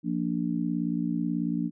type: chord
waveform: sine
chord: Bb major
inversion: second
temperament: just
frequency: 174.81 / 233.1 / 291.4 Hz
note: F3 / Bb3 / D4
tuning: +2 / 0 / -13 cents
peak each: -30 dBFS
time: 0.03-1.71 s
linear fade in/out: 50 ms
effects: none